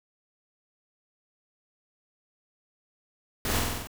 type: noise with echo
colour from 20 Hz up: pink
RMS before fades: -29 dBFS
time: 3.45-3.59 s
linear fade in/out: 2 ms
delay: 47 ms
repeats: 6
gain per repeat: -2 dB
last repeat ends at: 3.872 s
effects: none